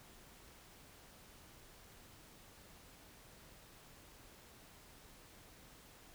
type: silence
effects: pink hiss -60 dBFS RMS until 6.14 s